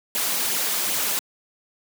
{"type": "noise with flanger", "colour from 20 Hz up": "white", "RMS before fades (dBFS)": -24, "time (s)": [0.15, 1.19], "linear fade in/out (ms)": 0, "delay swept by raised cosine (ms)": [0.28, 5.08], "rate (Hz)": 2.6, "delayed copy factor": 0.55, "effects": ["high-pass 200 Hz 12 dB/octave"]}